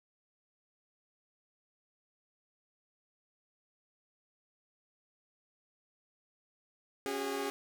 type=chord; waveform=sawtooth; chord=C# suspended fourth; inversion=none; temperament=equal with one note detuned; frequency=277.2 / 370 / 407.9 Hz; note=C#4 / F#4 / G#4; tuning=0 / 0 / -31 cents; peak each=-36 / -38 / -32 dBFS; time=7.06-7.5 s; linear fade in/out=0 ms; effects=none